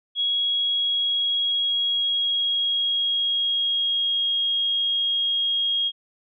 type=tone with pitch glide; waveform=sine; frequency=3322 to 3267 Hz; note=G#7 to G#7; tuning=0 to -29 cents; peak=-20 dBFS; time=0.15-5.92 s; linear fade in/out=50 ms; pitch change=-29 cents; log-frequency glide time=0.26-4.29 s; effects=none